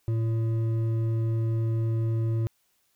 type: tone with hard clipping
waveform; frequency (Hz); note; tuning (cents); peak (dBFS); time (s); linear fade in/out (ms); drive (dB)
sine; 113; A2; +47; -25; 0.08-2.47; 0; 7
effects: white hiss -70 dBFS RMS until 2.95 s